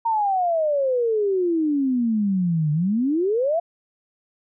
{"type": "exponential two-way sweep", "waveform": "sine", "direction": "down then up", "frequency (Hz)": [932.3, 146.83, 701], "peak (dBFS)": -18, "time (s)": [0.05, 3.6], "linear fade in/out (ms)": 10, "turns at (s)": 2.72, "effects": []}